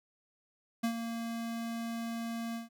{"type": "tone with ADSR envelope", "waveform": "square", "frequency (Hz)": 230.5, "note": "A#3", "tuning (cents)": -19, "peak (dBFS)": -28, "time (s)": [0.83, 2.69], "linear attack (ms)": 12, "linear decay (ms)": 84, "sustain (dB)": -8, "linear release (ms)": 140, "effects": []}